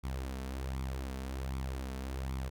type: tone with flanger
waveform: sawtooth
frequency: 66 Hz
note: C2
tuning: 16 cents sharp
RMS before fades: -38 dBFS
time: 0.03-2.5 s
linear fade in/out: 20 ms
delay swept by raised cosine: 0.86 to 4.56 ms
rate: 1.3 Hz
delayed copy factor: +0.55
effects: none